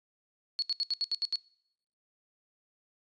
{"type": "tone bursts", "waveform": "sine", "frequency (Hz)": 4370, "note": "C#8", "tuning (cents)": -26, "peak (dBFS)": -27, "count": 8, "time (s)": [0.59, 1.357], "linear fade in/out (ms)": 0, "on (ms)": 32, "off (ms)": 73, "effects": ["noise-tail reverb RT60 0.7 s tail -23 dB re dry", "resampled to 22050 Hz"]}